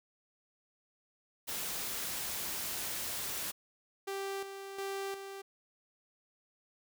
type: noise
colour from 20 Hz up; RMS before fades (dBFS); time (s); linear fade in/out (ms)
white; -38; 1.47-3.52; 20
type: tone with tremolo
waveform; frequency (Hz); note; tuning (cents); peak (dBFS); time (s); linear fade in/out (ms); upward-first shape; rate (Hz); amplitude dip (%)
sawtooth; 392; G4; 0; -32; 4.07-5.42; 10; square; 1.4; 55
effects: none